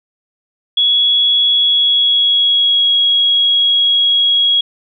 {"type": "tone with pitch glide", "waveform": "sine", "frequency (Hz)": [3360, 3312], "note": ["G#7", "G#7"], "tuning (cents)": [19, -5], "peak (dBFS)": -9, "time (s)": [0.77, 4.61], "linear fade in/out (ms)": 5, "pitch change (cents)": -24, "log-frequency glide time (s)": [1.51, 2.91], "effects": []}